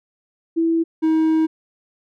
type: tone pair in turn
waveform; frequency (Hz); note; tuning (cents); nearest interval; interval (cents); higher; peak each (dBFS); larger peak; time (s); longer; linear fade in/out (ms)
sine / triangle; 329.6 / 318.1; E4 / D#4; 0 / +38; minor second; 62; first; -15 / -12; second; 0.56-0.84 / 1.02-1.47; second; 20
effects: none